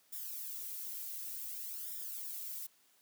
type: noise with flanger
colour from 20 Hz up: violet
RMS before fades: -43 dBFS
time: 0.12-2.67 s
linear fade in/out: 10 ms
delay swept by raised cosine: 0.56 to 2.56 ms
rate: 0.55 Hz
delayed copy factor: +0.8
effects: white hiss -69 dBFS RMS until 3.01 s + high-pass 150 Hz 12 dB/octave